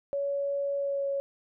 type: tone with pitch glide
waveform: sine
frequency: 562 to 555.2 Hz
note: C#5 to C#5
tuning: +24 to +3 cents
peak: -27 dBFS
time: 0.13-1.2 s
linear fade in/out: 0 ms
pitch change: -21 cents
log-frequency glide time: 0.75-1.08 s
effects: none